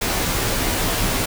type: noise with comb filter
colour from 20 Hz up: pink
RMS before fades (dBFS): -21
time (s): 0.01-1.26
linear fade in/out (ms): 10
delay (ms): 14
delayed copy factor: -0.5
effects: none